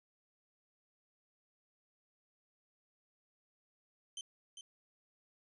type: tone with echo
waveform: 25% pulse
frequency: 3100 Hz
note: G7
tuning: 20 cents flat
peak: -38 dBFS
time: 4.17-4.21 s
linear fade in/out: 2 ms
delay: 400 ms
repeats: 1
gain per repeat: -7 dB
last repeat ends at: 4.61 s
effects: resampled to 32000 Hz